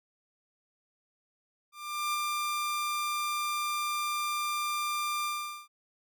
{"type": "tone with ADSR envelope", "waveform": "sawtooth", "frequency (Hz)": 1192, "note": "D6", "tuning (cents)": 25, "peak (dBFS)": -24, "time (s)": [1.72, 5.68], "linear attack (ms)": 420, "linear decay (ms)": 10, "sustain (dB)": -2, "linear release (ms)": 430, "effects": []}